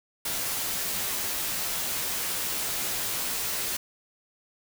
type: noise with comb filter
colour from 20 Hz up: white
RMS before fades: -30 dBFS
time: 0.25-3.77 s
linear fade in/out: 5 ms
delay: 14 ms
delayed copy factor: -0.5
effects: none